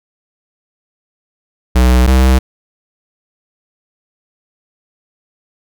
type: tone pair in turn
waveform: square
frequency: 62.4 / 64.72 Hz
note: B1 / C2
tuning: +19 / -18 cents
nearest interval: minor second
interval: 63 cents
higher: second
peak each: -7 dBFS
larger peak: neither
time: 1.75-2.07 / 2.07-2.39 s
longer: neither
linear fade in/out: 10 ms
effects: none